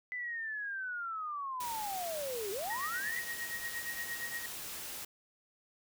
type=linear two-way sweep; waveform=sine; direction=down then up; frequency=2013 to 378 to 2013 Hz; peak=-36 dBFS; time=0.12-3.19 s; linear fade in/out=0 ms; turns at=2.51 s
type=noise; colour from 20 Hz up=white; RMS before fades=-43 dBFS; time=1.6-5.05 s; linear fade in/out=5 ms
type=tone with tremolo; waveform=sine; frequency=1883 Hz; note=A#6; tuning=17 cents sharp; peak=-35 dBFS; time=2.7-4.46 s; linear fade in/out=2 ms; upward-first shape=triangle; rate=8.6 Hz; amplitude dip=85%
effects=none